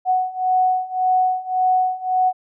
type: beating tone pair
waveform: sine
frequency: 740 / 741.8 Hz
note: F#5 / F#5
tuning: 0 / +4 cents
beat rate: 1.8 Hz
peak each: -20 / -18 dBFS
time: 0.05-2.33 s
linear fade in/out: 50 ms
effects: none